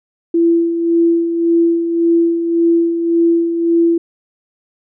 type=tone with tremolo; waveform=sine; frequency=336.3 Hz; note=E4; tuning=35 cents sharp; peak=-8 dBFS; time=0.34-3.98 s; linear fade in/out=5 ms; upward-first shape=sine; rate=1.8 Hz; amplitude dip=55%; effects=none